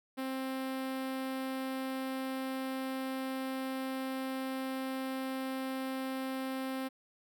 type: tone with notch filter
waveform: sawtooth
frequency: 263.7 Hz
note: C4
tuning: 14 cents sharp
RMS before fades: -37 dBFS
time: 0.17-6.89 s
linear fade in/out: 20 ms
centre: 6600 Hz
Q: 1.3
effects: none